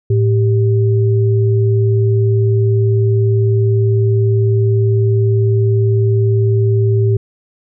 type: tone pair together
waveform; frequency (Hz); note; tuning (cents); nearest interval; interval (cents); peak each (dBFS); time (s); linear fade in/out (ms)
sine; 110 / 392; A2 / G4; 0 / 0; octave + minor seventh; 2200; -10 / -17; 0.1-7.17; 5
effects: none